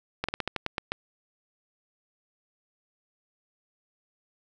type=slowing click train; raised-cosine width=0.3 ms; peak=-12 dBFS; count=9; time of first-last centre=0.24-0.92 s; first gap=46 ms; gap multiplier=1.17; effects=none

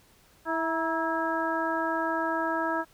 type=harmonic tone with a mistuned harmonic; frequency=327.2 Hz; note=E4; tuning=13 cents flat; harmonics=1 / 2 / 3 / 4 / 5; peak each=-32 / -32 / -31 / -33 / -33 dBFS; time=0.45-2.85 s; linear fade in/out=50 ms; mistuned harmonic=3; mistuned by=-49 cents; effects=pink hiss -60 dBFS RMS until 2.93 s

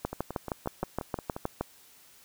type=two click trains; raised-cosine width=1 ms; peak=-15 / -21 dBFS; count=11 / 8; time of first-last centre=0.05-1.61 / 0.13-1.365 s; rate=6.41 / 5.67 Hz; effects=white hiss -57 dBFS RMS until 2.24 s

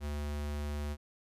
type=tone; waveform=square; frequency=73.42 Hz; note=D2; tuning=in tune; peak=-35 dBFS; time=0-0.97 s; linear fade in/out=50 ms; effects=resampled to 32000 Hz

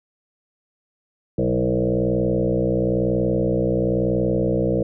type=tone with frequency modulation; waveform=sine; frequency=327.6 Hz; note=E4; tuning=11 cents flat; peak=-17 dBFS; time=1.38-4.83 s; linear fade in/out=5 ms; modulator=61 Hz; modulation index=3.9; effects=none

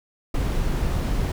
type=noise; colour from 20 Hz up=brown; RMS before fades=-23 dBFS; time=0.34-1.32 s; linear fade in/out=5 ms; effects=none

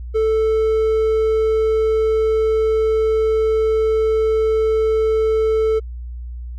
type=tone; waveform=triangle; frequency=440 Hz; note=A4; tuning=in tune; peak=-12 dBFS; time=0.14-5.8 s; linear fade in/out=20 ms; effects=added 60 Hz sine -27 dBFS peak until 6.58 s

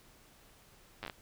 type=slowing click train; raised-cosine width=0.3 ms; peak=-24 dBFS; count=6; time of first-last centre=1.03-1.098 s; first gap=9 ms; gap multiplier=1.21; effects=pink hiss -61 dBFS RMS until 1.21 s

